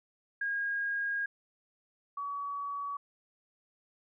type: tone pair in turn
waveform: sine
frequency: 1630 / 1133.8 Hz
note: G#6 / C#6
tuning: -33 / +39 cents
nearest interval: tritone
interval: 628 cents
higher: first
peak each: -30 / -34 dBFS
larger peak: first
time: 0.41-1.26 / 2.17-2.97 s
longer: first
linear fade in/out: 5 ms
effects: none